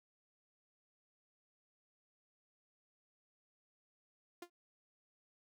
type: tone with exponential decay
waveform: sawtooth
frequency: 349.2 Hz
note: F4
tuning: in tune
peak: -40 dBFS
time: 4.42-4.5 s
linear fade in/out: 5 ms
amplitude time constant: 16 ms
effects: none